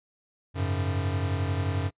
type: chord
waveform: square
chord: F# suspended second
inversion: none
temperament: equal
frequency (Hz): 92.5 / 103.83 / 138.59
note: F#2 / G#2 / C#3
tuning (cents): 0 / 0 / 0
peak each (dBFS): -28 / -34 / -34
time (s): 0.54-1.91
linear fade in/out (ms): 50
effects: noise-tail reverb RT60 0.1 s tail -25 dB re dry + resampled to 8000 Hz